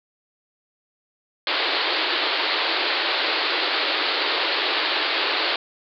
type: band-pass noise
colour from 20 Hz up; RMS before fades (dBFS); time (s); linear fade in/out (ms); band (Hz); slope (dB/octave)
white; -23; 1.47-5.56; 2; 290 to 4600; 96
effects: none